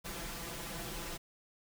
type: noise with comb filter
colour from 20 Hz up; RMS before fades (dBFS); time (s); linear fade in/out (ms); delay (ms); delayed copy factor
pink; -42; 0.04-1.18; 20; 5.9; +0.8
effects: none